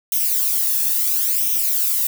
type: noise with flanger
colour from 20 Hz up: violet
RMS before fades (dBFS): -19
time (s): 0.12-2.07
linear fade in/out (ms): 2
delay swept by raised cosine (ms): 0.33 to 1.16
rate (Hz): 0.73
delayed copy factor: +0.7
effects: none